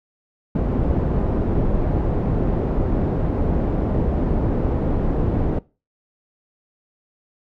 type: low-pass noise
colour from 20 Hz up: pink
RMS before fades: -20 dBFS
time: 0.55-5.59 s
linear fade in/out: 5 ms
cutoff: 490 Hz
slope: 12 dB/octave
effects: noise-tail reverb RT60 0.3 s tail -21 dB re dry